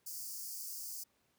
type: high-pass noise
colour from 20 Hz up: white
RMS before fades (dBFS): -44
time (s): 0.06-1.04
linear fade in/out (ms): 10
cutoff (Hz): 4600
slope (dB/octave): 96
effects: pink hiss -75 dBFS RMS until 1.38 s + high-pass 100 Hz 12 dB/octave